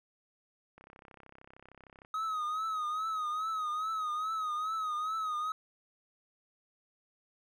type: click train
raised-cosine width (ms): 0.5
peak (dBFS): -38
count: 43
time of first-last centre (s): 0.78-2.049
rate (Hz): 33.1
type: tone with vibrato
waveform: triangle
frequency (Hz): 1264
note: D#6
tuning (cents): +27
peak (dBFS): -30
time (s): 2.14-5.52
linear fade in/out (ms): 2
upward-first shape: triangle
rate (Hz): 2.4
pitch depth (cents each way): 83
effects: none